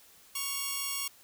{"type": "tone pair together", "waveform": "5% pulse", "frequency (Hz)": [1108.7, 2794], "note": ["C#6", "F7"], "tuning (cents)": [0, 0], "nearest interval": "octave + major third", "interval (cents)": 1600, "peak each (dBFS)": [-23, -26], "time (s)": [0.35, 1.08], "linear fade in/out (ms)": 5, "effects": ["white hiss -58 dBFS RMS until 1.23 s"]}